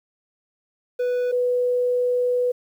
triangle / sine tone pair in turn, 493.9 / 493.9 Hz, B4 / B4, 0 / 0 cents, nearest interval unison, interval 0 cents, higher neither, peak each -18 dBFS, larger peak neither, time 0.99-1.32 / 1.32-2.52 s, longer second, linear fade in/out 10 ms, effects 9-bit

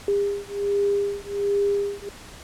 sine beating tone pair, 402.7 / 404 Hz, G4 / G#4, +47 / -48 cents, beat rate 1.3 Hz, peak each -24 dBFS, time 0.08-2.09 s, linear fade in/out 2 ms, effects pink hiss -43 dBFS RMS until 2.43 s + low-pass 10000 Hz 12 dB/octave

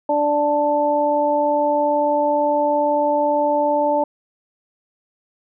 harmonic tone, 293.7 Hz, D4, in tune, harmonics 1 / 2 / 3, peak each -24 / -18 / -19 dBFS, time 0.09-4.04 s, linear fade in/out 5 ms, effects none

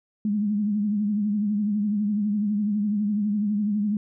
sine tone with vibrato, 207.7 Hz, G#3, in tune, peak -21 dBFS, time 0.25-3.97 s, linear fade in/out 2 ms, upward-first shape triangle, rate 12 Hz, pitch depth 76 cents each way, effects none

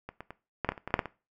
clicks, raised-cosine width 0.5 ms, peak -24 / -25 / -26 / -14 / -10 / -22 / -28 / -20 / -29 / -6 / -11 / -21 dBFS, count 12, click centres 0.09 / 0.206 / 0.306 / 0.647 / 0.69 / 0.72 / 0.778 / 0.876 / 0.906 / 0.941 / 0.992 / 1.057 s, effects noise-tail reverb RT60 0.3 s tail -18 dB re dry

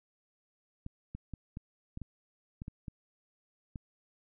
clicks, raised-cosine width 5 ms, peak -28 dBFS, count 10, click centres 0.864 / 1.15 / 1.337 / 1.571 / 1.974 / 2.017 / 2.619 / 2.681 / 2.882 / 3.758 s, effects none

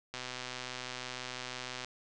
click train, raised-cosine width 0.2 ms, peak -22 dBFS, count 216, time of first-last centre 0.14-1.846 s, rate 126 Hz, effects resampled to 22050 Hz

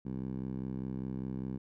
10% pulse tone with band-pass filter, 65 Hz, C2, 11 cents flat, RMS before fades -38 dBFS, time 0.05-1.58 s, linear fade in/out 10 ms, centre 190 Hz, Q 1.4, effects none

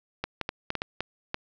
clicks, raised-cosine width 0.3 ms, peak -13 dBFS, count 8, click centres 0.24 / 0.413 / 0.491 / 0.704 / 0.753 / 0.819 / 1.006 / 1.344 s, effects resampled to 16000 Hz + 9-bit

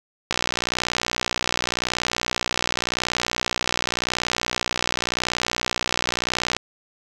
click train, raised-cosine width 0.2 ms, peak -4 dBFS, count 382, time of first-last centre 0.31-6.566 s, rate 60.9 Hz, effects 7-bit

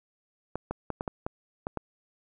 clicks, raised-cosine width 1 ms, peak -17 dBFS, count 8, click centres 0.556 / 0.71 / 0.903 / 1.009 / 1.078 / 1.265 / 1.669 / 1.773 s, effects none

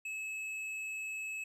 sine tone with hard clipping, 2590 Hz, E7, 31 cents flat, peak -39 dBFS, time 0.05-1.44 s, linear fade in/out 5 ms, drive 7 dB, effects none

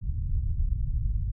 pink low-pass noise, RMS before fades -27 dBFS, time 0.01-1.32 s, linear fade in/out 20 ms, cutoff 110 Hz, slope 24 dB/octave, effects none

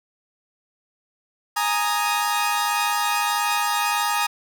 sawtooth chord, Ab suspended second, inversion none, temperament equal, 830.6 / 932.3 / 1244.5 Hz, Ab5 / Bb5 / Eb6, 0 / 0 / 0 cents, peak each -21 dBFS, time 1.56-4.27 s, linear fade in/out 10 ms, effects none

